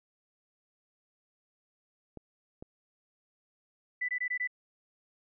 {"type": "clicks", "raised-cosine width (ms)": 2, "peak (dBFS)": -30, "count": 2, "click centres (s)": [2.173, 2.625]}
{"type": "tone bursts", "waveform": "sine", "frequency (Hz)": 1987, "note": "B6", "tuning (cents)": 10, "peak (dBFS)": -29, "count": 5, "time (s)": [4.01, 4.475], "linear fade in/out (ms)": 10, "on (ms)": 77, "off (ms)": 20}
{"effects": []}